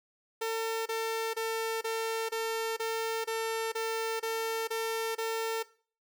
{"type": "tone bursts", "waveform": "sawtooth", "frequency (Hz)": 450, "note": "A4", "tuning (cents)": 39, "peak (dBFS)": -26, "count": 11, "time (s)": [0.41, 5.63], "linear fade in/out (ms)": 10, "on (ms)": 450, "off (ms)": 27, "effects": ["noise-tail reverb RT60 0.4 s tail -18 dB re dry"]}